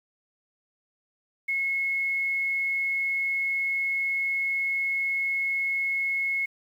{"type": "tone with quantisation", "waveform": "sine", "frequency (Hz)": 2178, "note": "C#7", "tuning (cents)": -31, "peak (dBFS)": -24, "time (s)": [1.48, 6.46], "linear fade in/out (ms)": 10, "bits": 9, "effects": []}